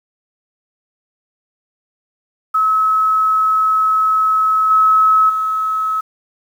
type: tone with level steps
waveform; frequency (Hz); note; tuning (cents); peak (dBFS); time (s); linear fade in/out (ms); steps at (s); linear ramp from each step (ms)
sine; 1289; E6; -39; -11 / -8 / -15; 2.54-6.01; 10; 4.7 / 5.29; 10
effects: 7-bit